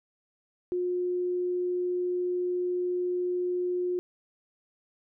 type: tone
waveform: sine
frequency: 358.6 Hz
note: F4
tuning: 46 cents sharp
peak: -26 dBFS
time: 0.72-3.99 s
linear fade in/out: 0 ms
effects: none